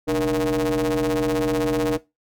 45% pulse ring-modulated tone, 87.31 Hz, F2, in tune, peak -16 dBFS, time 0.07-1.98 s, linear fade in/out 20 ms, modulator 385 Hz, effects noise-tail reverb RT60 0.2 s tail -18 dB re dry

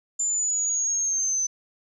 sine linear sweep, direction down, 7160 to 6090 Hz, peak -22 dBFS, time 0.19-1.47 s, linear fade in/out 10 ms, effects none

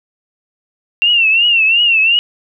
sine tone with vibrato, 2734 Hz, F7, 37 cents flat, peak -8 dBFS, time 1.02-2.19 s, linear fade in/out 0 ms, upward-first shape triangle, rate 2.8 Hz, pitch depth 120 cents each way, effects none

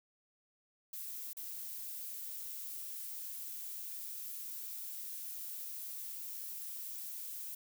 violet noise with dropouts, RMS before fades -44 dBFS, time 0.93-7.55 s, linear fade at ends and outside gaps 5 ms, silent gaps 1.332-1.368 s, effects none

